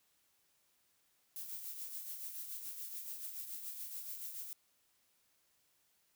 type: noise with tremolo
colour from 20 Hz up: violet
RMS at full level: -43 dBFS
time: 1.36-4.53 s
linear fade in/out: 0 ms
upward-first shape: triangle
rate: 7 Hz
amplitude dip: 55%
effects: white hiss -75 dBFS RMS until 6.15 s